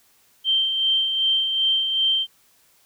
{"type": "tone with tremolo", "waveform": "sine", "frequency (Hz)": 3136, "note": "G7", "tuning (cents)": 0, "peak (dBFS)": -16, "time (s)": [0.44, 2.27], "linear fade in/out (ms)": 50, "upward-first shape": "sine", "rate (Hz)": 2.6, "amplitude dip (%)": 45, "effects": ["white hiss -59 dBFS RMS until 2.85 s"]}